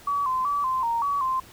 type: tone with pitch steps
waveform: sine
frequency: 1139 / 1032 / 1149 / 1038 / 929 / 1134 / 1043 Hz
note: C#6 / C6 / D6 / C6 / A#5 / C#6 / C6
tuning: +47 / -24 / -38 / -14 / -6 / +39 / -6 cents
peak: -22 dBFS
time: 0.07-1.4 s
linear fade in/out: 5 ms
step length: 190 ms
effects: pink hiss -49 dBFS RMS until 1.52 s